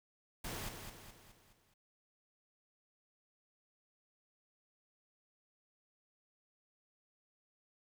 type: noise with echo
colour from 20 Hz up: pink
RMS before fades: -43 dBFS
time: 0.44-0.69 s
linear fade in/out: 5 ms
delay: 210 ms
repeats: 5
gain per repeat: -6 dB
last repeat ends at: 1.74 s
effects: none